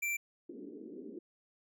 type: tone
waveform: square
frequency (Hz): 2349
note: D7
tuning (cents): 0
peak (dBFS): -33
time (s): 0.02-0.17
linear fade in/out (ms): 10
type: band-pass noise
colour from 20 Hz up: white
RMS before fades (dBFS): -47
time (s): 0.49-1.19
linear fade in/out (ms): 5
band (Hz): 220 to 400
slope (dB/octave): 48
effects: none